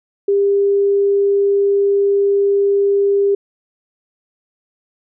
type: tone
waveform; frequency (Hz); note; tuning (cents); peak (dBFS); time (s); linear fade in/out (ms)
sine; 400; G4; +35; -11; 0.28-3.35; 5
effects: none